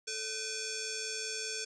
sine tone with frequency modulation, 440 Hz, A4, in tune, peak -35 dBFS, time 0.07-1.65 s, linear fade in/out 10 ms, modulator 985 Hz, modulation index 7.2, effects none

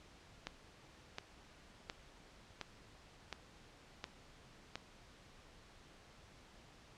click train, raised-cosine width 0.2 ms, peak -24 dBFS, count 7, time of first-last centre 0.47-4.756 s, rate 1.4 Hz, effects pink hiss -61 dBFS RMS until 6.97 s + low-pass 6000 Hz 12 dB/octave

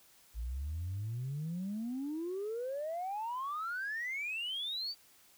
sine exponential sweep, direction up, 54 to 4699 Hz, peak -34 dBFS, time 0.34-4.95 s, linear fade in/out 50 ms, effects tanh soft clip ceiling -32 dBFS + white hiss -63 dBFS RMS until 5.37 s

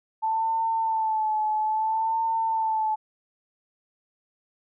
sine tone with vibrato, 880 Hz, A5, in tune, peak -22 dBFS, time 0.22-2.96 s, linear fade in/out 20 ms, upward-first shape sine, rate 0.6 Hz, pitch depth 43 cents each way, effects none

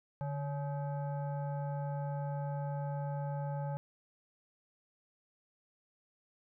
sine tone with frequency modulation, 145.3 Hz, D3, 18 cents flat, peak -34 dBFS, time 0.21-3.77 s, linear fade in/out 0 ms, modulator 707 Hz, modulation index 0.72, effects none

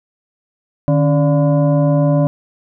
sine tone with frequency modulation, 151.5 Hz, D#3, 46 cents flat, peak -10 dBFS, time 0.88-2.27 s, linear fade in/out 0 ms, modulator 430 Hz, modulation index 1, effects none

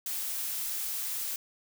blue noise, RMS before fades -34 dBFS, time 0.06-1.36 s, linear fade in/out 2 ms, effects none

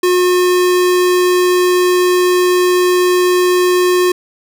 square tone, 360.8 Hz, F#4, 44 cents flat, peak -10 dBFS, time 0.03-4.12 s, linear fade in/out 5 ms, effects none

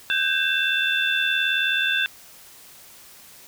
sine tone cluster, 1534 / 1613 / 2678 / 3522 Hz, G6 / G6 / E7 / A7, -38 / +49 / +27 / +1 cents, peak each -25 dBFS, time 0.1-2.06 s, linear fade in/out 0 ms, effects white hiss -47 dBFS RMS until 3.47 s

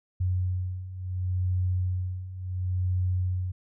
sine beating tone pair, 91 / 91.71 Hz, F#2 / F#2, -28 / -15 cents, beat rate 0.71 Hz, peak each -31 / -27 dBFS, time 0.2-3.52 s, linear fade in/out 10 ms, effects none

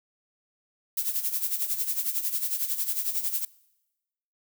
violet noise with tremolo, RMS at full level -26 dBFS, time 0.97-3.45 s, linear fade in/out 5 ms, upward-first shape sine, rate 11 Hz, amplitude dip 70%, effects noise-tail reverb RT60 1.0 s tail -23 dB re dry

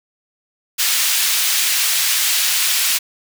pink high-pass noise, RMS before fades -17 dBFS, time 0.78-2.99 s, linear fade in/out 20 ms, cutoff 2600 Hz, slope 12 dB/octave, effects none

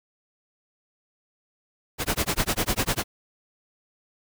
pink noise with tremolo, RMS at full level -22 dBFS, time 1.98-3.04 s, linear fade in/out 50 ms, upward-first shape sine, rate 10 Hz, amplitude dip 100%, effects none

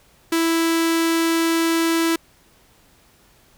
sawtooth tone with notch filter, 330 Hz, E4, 2 cents sharp, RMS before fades -19 dBFS, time 0.32-2.16 s, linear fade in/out 5 ms, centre 710 Hz, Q 1.8, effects pink hiss -55 dBFS RMS until 3.57 s

